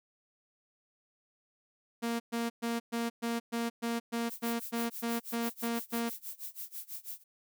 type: tone bursts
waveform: sawtooth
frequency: 233.1 Hz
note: A#3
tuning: in tune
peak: -27 dBFS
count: 14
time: 2.02-6.1 s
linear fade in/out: 20 ms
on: 180 ms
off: 120 ms
type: noise with tremolo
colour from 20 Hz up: violet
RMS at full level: -40 dBFS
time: 4.28-7.24 s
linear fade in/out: 50 ms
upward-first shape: sine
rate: 6.1 Hz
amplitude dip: 95%
effects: none